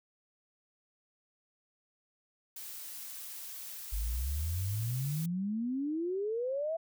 blue noise, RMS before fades -44 dBFS, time 2.56-5.26 s, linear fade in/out 5 ms
sine exponential sweep, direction up, 48.97 to 670 Hz, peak -31 dBFS, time 3.92-6.77 s, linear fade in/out 10 ms
effects none

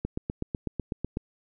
click train, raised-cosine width 3 ms, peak -16 dBFS, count 10, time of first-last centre 0.05-1.171 s, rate 8.03 Hz, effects none

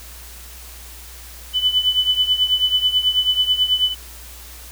sine tone with tremolo, 3000 Hz, F#7, 23 cents sharp, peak -11 dBFS, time 1.53-3.95 s, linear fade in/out 50 ms, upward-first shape triangle, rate 9.2 Hz, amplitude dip 85%, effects added 60 Hz sine -39 dBFS peak until 4.71 s + white hiss -40 dBFS RMS until 4.71 s

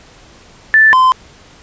sine / triangle tone pair in turn, 1760 / 1030.5 Hz, A6 / C6, 0 / -27 cents, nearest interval major sixth, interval 927 cents, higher first, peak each -4 dBFS, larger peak neither, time 0.74-0.93 / 0.93-1.12 s, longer neither, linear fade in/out 0 ms, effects pink hiss -42 dBFS RMS until 1.62 s + resampled to 16000 Hz

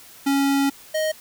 square tone pair in turn, 277.2 / 624.6 Hz, C#4 / D#5, 0 / +7 cents, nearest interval octave + major second, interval 1407 cents, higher second, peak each -18 / -21 dBFS, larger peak first, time 0.26-0.7 / 0.94-1.12 s, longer first, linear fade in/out 10 ms, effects white hiss -46 dBFS RMS until 1.2 s

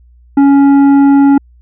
triangle tone with tanh clipping, 279 Hz, C#4, 11 cents sharp, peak -5 dBFS, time 0.37-1.38 s, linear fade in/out 5 ms, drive 13 dB, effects added 60 Hz sine -40 dBFS peak until 1.61 s

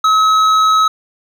sine tone with hard clipping, 1284 Hz, E6, 46 cents flat, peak -10 dBFS, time 0.04-0.88 s, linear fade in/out 5 ms, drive 8 dB, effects none

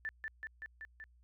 sine tone with echo, 1764 Hz, A6, 4 cents sharp, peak -36 dBFS, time 0.05-0.09 s, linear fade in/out 0 ms, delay 190 ms, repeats 5, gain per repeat -2 dB, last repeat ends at 1.04 s, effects added 60 Hz sine -62 dBFS peak until 1.23 s

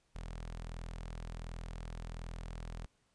sawtooth tone with notch filter, 41.37 Hz, E1, 7 cents sharp, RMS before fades -44 dBFS, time 0.15-2.86 s, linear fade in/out 0 ms, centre 320 Hz, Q 1.7, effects pink hiss -75 dBFS RMS until 3.14 s + resampled to 22050 Hz

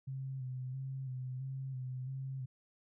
sine tone with vibrato, 130.81 Hz, C3, in tune, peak -38 dBFS, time 0.07-2.46 s, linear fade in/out 10 ms, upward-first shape square, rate 1.5 Hz, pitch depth 36 cents each way, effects none

